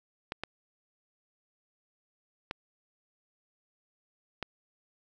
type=clicks; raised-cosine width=0.3 ms; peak=-18 dBFS; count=4; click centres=0.321 / 0.436 / 2.511 / 4.427 s; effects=none